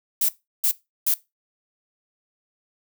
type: noise bursts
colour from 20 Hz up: violet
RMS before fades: -20 dBFS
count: 3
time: 0.21-1.141 s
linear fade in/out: 5 ms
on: 77 ms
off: 350 ms
effects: noise-tail reverb RT60 0.2 s tail -18 dB re dry